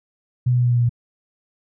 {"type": "tone with pitch steps", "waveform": "sine", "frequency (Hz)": [124.5, 123.64, 122.79, 121.94, 121.1, 120.26, 119.43], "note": ["B2", "B2", "B2", "B2", "B2", "B2", "A#2"], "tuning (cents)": [14, 2, -10, -22, -34, -46, 42], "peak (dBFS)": -14, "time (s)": [0.46, 0.894], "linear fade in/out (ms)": 10, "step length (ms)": 62, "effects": []}